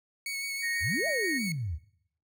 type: tone with vibrato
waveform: sawtooth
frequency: 2217 Hz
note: C#7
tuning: in tune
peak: -29 dBFS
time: 0.26-1.52 s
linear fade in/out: 2 ms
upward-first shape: sine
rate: 6.2 Hz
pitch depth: 19 cents each way
type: tone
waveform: sine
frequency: 1864.7 Hz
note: A#6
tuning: in tune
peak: -30 dBFS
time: 0.62-1.39 s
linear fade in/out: 20 ms
type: exponential two-way sweep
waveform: sine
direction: up then down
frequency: 67.7 to 685 to 67.7 Hz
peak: -30 dBFS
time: 0.8-1.79 s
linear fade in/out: 50 ms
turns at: 1.07 s
effects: noise-tail reverb RT60 0.7 s tail -20 dB re dry